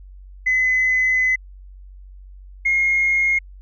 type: tone pair in turn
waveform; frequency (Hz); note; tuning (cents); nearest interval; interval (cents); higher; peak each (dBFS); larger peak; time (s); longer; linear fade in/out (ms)
sine; 2024 / 2146; B6 / C7; +42 / +43; minor second; 101; second; -14; neither; 0.46-1.36 / 2.65-3.39; first; 10
effects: tanh soft clip ceiling -10 dBFS + added 47 Hz sine -38 dBFS peak until 3.61 s